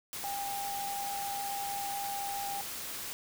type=tone in noise; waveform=sine; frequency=800 Hz; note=G5; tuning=35 cents sharp; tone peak=-35 dBFS; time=0.24-2.61 s; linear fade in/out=0 ms; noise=white; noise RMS=-40 dBFS; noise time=0.13-3.13 s; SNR=+2 dB; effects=none